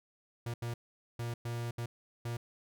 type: tone bursts at uneven times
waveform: 45% pulse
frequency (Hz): 118.2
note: A#2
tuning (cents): +24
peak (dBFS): -35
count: 6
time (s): 0.46-0.54 / 0.62-0.74 / 1.19-1.34 / 1.45-1.71 / 1.78-1.86 / 2.25-2.37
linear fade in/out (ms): 5
effects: none